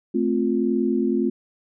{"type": "chord", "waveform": "sine", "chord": "F major", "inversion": "first", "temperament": "equal with one note detuned", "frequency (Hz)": [220, 261.6, 351.5], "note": ["A3", "C4", "F4"], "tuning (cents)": [0, 0, 11], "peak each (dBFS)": -23, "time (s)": [0.14, 1.3], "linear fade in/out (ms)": 10, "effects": []}